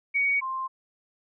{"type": "tone pair in turn", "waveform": "sine", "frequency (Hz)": [2244, 1051.1], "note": ["C#7", "C6"], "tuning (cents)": [21, 8], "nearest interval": "octave + minor second", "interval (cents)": 1313, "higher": "first", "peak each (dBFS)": [-21, -28], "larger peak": "first", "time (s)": [[0.14, 0.41], [0.41, 0.68]], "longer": "neither", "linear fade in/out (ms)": 20, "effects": []}